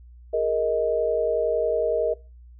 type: chord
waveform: sine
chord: Ab suspended second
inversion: none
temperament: equal with one note detuned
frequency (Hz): 415.3 / 466.2 / 629.5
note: Ab4 / Bb4 / Eb5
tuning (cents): 0 / 0 / +20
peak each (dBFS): -29 / -23 / -24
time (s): 0.33-2.14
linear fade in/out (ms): 10
effects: noise-tail reverb RT60 0.3 s tail -22 dB re dry + added 60 Hz sine -44 dBFS peak until 2.59 s

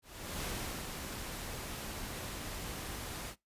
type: noise with ADSR envelope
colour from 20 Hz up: pink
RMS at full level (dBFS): -38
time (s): 0.02-3.36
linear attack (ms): 420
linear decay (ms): 430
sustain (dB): -4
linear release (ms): 75
effects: noise-tail reverb RT60 0.2 s tail -23 dB re dry + resampled to 32000 Hz

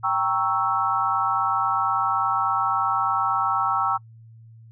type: chord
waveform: sine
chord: G diminished seventh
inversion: none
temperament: equal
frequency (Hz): 784 / 932.3 / 1108.7 / 1318.5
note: G5 / Bb5 / Db6 / Fb6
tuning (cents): 0 / 0 / 0 / 0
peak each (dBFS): -26 / -27 / -26 / -23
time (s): 0.03-3.98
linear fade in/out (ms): 20
effects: noise-tail reverb RT60 0.1 s tail -26 dB re dry + added 113 Hz sine -44 dBFS peak until 4.71 s

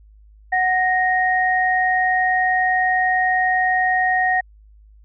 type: tone pair together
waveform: sine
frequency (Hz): 740 / 1864.7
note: F#5 / A#6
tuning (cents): 0 / 0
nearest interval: octave + major third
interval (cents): 1600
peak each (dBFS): -18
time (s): 0.52-4.41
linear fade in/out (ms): 10
effects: added 52 Hz sine -45 dBFS peak until 5.04 s

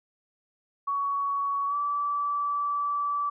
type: tone with pitch glide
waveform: sine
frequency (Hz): 1122 to 1156.9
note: C#6 to D6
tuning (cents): +21 to -26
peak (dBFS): -25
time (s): 0.87-3.3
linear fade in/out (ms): 10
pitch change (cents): +53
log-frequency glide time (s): 1.68-1.75
effects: none

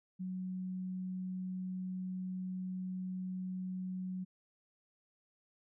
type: tone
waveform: sine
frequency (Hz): 185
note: F#3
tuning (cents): 0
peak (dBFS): -37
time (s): 0.19-4.25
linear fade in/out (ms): 20
effects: none

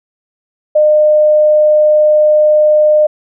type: tone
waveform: sine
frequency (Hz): 607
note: D#5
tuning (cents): -43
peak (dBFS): -5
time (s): 0.75-3.07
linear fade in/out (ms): 10
effects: none

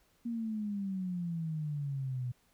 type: exponential sweep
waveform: sine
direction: down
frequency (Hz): 237.8 to 122.2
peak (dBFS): -33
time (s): 0.25-2.32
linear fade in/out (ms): 10
effects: pink hiss -70 dBFS RMS until 2.53 s

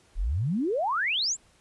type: exponential sweep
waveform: sine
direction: up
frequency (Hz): 34.65 to 7940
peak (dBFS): -24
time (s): 0.15-1.37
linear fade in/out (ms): 50
effects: pink hiss -61 dBFS RMS until 1.6 s + resampled to 24000 Hz

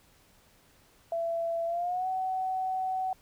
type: tone with pitch glide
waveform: sine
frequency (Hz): 670 to 752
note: E5 to F#5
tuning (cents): +28 to +28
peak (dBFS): -28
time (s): 1.12-3.13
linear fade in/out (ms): 2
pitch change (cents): +200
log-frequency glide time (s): 1.66-2.08
effects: pink hiss -62 dBFS RMS until 3.21 s

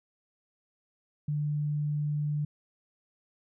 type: tone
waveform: sine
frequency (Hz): 148.3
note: D3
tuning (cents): +17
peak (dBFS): -27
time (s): 1.28-2.45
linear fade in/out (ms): 5
effects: none

